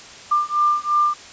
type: beating tone pair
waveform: sine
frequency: 1192 / 1194.9 Hz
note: D6 / D6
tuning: +25 / +30 cents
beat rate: 2.9 Hz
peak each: -19 dBFS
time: 0.31-1.14 s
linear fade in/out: 10 ms
effects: white hiss -40 dBFS RMS until 1.32 s + resampled to 16000 Hz